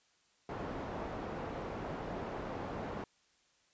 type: low-pass noise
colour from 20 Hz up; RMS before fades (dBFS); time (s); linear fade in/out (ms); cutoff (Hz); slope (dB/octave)
white; -41; 0.49-3.04; 2; 740; 12
effects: white hiss -71 dBFS RMS until 3.73 s + resampled to 16000 Hz